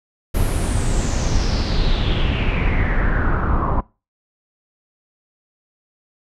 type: noise with low-pass filter sweep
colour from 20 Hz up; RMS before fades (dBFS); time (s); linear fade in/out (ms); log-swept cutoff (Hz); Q
brown; -18; 0.34-3.81; 10; 12000 to 1000; 5.5
effects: noise-tail reverb RT60 0.3 s tail -23 dB re dry